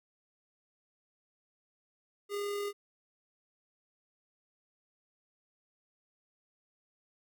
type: tone with amplitude modulation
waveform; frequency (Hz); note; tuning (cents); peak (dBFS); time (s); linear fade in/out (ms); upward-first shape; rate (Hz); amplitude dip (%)
square; 407.2; G#4; -34; -33; 2.29-2.73; 50; sine; 41.7; 25
effects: none